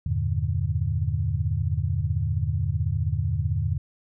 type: chord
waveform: sine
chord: E half-diminished seventh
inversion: none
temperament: equal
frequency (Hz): 82.41 / 98 / 116.54 / 146.83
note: E2 / G2 / Bb2 / D3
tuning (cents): 0 / 0 / 0 / 0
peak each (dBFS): -27 / -27 / -29 / -29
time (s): 0.06-3.78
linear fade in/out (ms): 5
effects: none